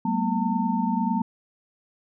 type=tone cluster; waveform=sine; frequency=189.9 / 219.1 / 240.6 / 900 Hz; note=F#3 / A3 / B3 / A5; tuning=+45 / -7 / -45 / +39 cents; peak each=-27 dBFS; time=0.05-1.22 s; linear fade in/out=5 ms; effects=none